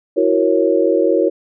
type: chord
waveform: sine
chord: F# dominant seventh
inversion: third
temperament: equal with one note detuned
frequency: 329.6 / 370 / 466.2 / 550.9 Hz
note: E4 / F#4 / A#4 / C#5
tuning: 0 / 0 / 0 / -11 cents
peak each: -17 dBFS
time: 0.16-1.3 s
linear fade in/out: 20 ms
effects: none